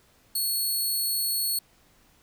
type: tone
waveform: 10% pulse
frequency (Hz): 4364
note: C#8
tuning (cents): -28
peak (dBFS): -18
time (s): 0.35-1.59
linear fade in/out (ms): 5
effects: pink hiss -61 dBFS RMS until 2.22 s